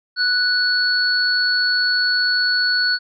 sine tone pair together, 1481 / 4405 Hz, F#6 / C#8, +1 / -12 cents, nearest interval octave + perfect fifth, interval 1887 cents, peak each -18 dBFS, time 0.16-2.99 s, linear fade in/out 50 ms, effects none

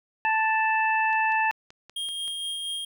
harmonic tone, 880 Hz, A5, in tune, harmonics 1 / 2 / 3, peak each -23 / -26 / -28 dBFS, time 0.25-1.51 s, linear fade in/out 0 ms
click train, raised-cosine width 0.2 ms, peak -29 dBFS, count 7, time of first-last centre 1.13-2.279 s, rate 5.22 Hz
square tone with tremolo, 3232 Hz, G#7, 48 cents flat, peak -29 dBFS, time 1.96-2.85 s, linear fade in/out 5 ms, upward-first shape sine, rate 4.3 Hz, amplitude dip 25%
effects none

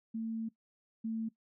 sine tone pair in turn, 224.6 / 223.8 Hz, A3 / A3, +36 / +30 cents, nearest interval unison, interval 6 cents, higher first, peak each -34 / -33 dBFS, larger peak second, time 0.14-0.49 / 1.04-1.29 s, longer first, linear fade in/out 10 ms, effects noise-tail reverb RT60 0.1 s tail -18 dB re dry

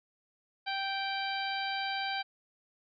harmonic tone, 782 Hz, G5, 4 cents flat, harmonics 1 / 2 / 3 / 4 / 5 / 6, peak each -35 / -38 / -40 / -41 / -42 / -43 dBFS, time 0.66-2.23 s, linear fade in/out 20 ms, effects none

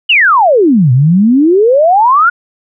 sine exponential two-way sweep, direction down then up, 3049 to 120 to 1466 Hz, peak -4 dBFS, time 0.09-2.3 s, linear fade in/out 10 ms, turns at 0.92 s, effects none

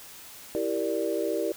sine chord, E half-diminished seventh, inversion none, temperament equal, 329.6 / 392 / 466.2 / 587.3 Hz, E4 / G4 / Bb4 / D5, 0 / 0 / 0 / 0 cents, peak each -31 dBFS, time 0.55-1.52 s, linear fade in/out 0 ms, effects white hiss -46 dBFS RMS until 1.56 s

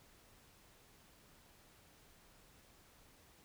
silence, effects pink hiss -65 dBFS RMS until 3.44 s

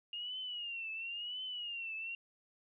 sine tone with vibrato, 2829 Hz, F7, 22 cents sharp, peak -39 dBFS, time 0.13-2.15 s, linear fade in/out 2 ms, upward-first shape triangle, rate 0.96 Hz, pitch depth 140 cents each way, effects none

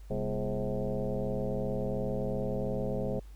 sine tone with frequency modulation, 198.6 Hz, G3, 23 cents sharp, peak -29 dBFS, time 0.1-3.2 s, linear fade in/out 10 ms, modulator 110 Hz, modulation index 3.9, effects added 50 Hz sine -45 dBFS peak until 3.35 s + pink hiss -64 dBFS RMS until 3.35 s

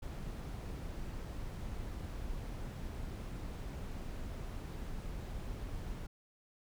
brown noise, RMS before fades -42 dBFS, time 0.02-6.07 s, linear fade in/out 10 ms, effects none

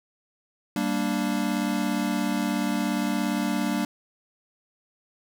square chord, G minor, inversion none, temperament equal, 196 / 233.1 / 293.7 Hz, G3 / Bb3 / D4, 0 / 0 / 0 cents, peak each -29 dBFS, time 0.76-3.85 s, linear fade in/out 2 ms, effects none

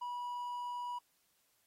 triangle tone, 975 Hz, B5, 23 cents flat, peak -36 dBFS, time 0.01-0.99 s, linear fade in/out 10 ms, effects white hiss -75 dBFS RMS until 1.66 s + AAC 48 kbps

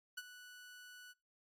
sawtooth tone with ADSR envelope, 1480 Hz, F#6, in tune, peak -37 dBFS, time 0.17-1.14 s, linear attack 10 ms, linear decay 37 ms, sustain -13 dB, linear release 33 ms, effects noise-tail reverb RT60 0.3 s tail -26 dB re dry + AAC 64 kbps

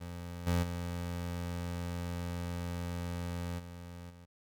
25% pulse tone with level steps, 87.1 Hz, F2, 4 cents flat, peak -37 / -24 / -32 / -41 / -48 dBFS, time 0-4.26 s, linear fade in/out 20 ms, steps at 0.46 / 0.62 / 3.58 / 4.09 s, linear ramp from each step 20 ms, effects none

